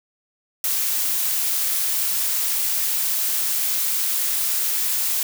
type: noise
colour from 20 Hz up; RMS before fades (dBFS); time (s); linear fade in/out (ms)
blue; -22; 0.64-5.23; 2
effects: none